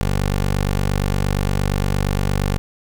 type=tone; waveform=15% pulse; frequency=48.61 Hz; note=G1; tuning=14 cents flat; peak=-11 dBFS; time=0.01-2.58 s; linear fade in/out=0 ms; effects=none